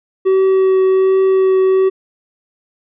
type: tone with vibrato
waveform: triangle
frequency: 380 Hz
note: F#4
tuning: 46 cents sharp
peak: -7 dBFS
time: 0.25-1.9 s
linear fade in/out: 20 ms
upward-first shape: triangle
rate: 1.3 Hz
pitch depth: 11 cents each way
effects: resampled to 8000 Hz